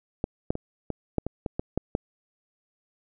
clicks, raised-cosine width 2 ms, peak -12 / -10 / -19 / -16 / -10 / -16 / -15 / -14 / -11 / -11 dBFS, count 10, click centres 0.241 / 0.505 / 0.554 / 0.903 / 1.183 / 1.266 / 1.462 / 1.595 / 1.776 / 1.951 s, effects none

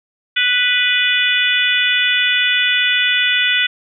harmonic tone, 493.9 Hz, B4, in tune, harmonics 3 / 4 / 5 / 6 / 7, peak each -19 / -19 / -19 / -19 / -19 dBFS, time 0.36-3.67 s, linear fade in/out 10 ms, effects none

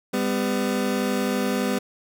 25% pulse tone pair together, 200.1 / 251.8 Hz, G3 / B3, +36 / +34 cents, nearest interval major third, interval 398 cents, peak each -21 dBFS, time 0.13-1.79 s, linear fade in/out 10 ms, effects none

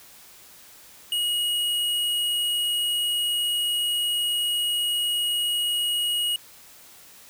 square tone, 2893 Hz, F#7, 40 cents flat, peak -23 dBFS, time 1.12-6.36 s, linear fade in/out 2 ms, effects white hiss -49 dBFS RMS until 7.29 s

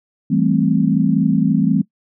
sine chord, A minor seventh, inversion second, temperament equal, 164.81 / 196 / 220 / 261.6 Hz, E3 / G3 / A3 / C4, 0 / 0 / 0 / 0 cents, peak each -18 dBFS, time 0.3-1.82 s, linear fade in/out 10 ms, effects noise-tail reverb RT60 0.1 s tail -20 dB re dry

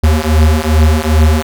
square beating tone pair, 76.4 / 78.9 Hz, D#2 / D#2, -31 / +25 cents, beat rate 2.5 Hz, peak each -11 dBFS, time 0.03-1.43 s, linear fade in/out 10 ms, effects none

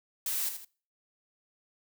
blue noise with echo, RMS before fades -32 dBFS, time 0.26-0.49 s, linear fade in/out 2 ms, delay 79 ms, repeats 2, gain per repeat -8 dB, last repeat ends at 0.648 s, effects noise-tail reverb RT60 0.4 s tail -22 dB re dry

